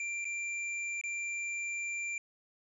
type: tone with dropouts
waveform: square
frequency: 2365 Hz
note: D7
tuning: 12 cents sharp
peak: -35 dBFS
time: 0-2.18 s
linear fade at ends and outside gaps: 2 ms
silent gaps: 0.245-0.252 / 1.013-1.037 s
effects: resampled to 22050 Hz